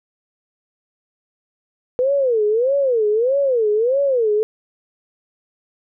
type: tone with vibrato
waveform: sine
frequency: 485.5 Hz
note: B4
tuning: 30 cents flat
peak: -14 dBFS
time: 1.99-4.43 s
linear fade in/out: 0 ms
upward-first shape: sine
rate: 1.6 Hz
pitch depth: 260 cents each way
effects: none